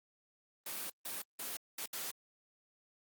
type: noise bursts at uneven times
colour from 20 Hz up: white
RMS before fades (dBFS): -41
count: 5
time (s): 0.66-0.9 / 1.05-1.22 / 1.39-1.57 / 1.78-1.86 / 1.93-2.11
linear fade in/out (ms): 5
effects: high-pass 200 Hz 12 dB/octave + Opus 24 kbps